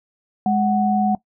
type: tone pair together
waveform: sine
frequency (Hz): 208.1 / 742.4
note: G#3 / F#5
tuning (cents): +4 / +6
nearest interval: octave + minor seventh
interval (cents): 2202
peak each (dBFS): -18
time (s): 0.46-1.15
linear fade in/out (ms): 2
effects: noise-tail reverb RT60 0.1 s tail -19 dB re dry